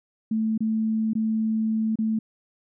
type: tone with dropouts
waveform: sine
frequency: 220.2 Hz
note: A3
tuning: 2 cents sharp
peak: -21 dBFS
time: 0.31-2.19 s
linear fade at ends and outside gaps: 5 ms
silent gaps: 0.578-0.605 / 1.134-1.152 / 1.957-1.987 s
effects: none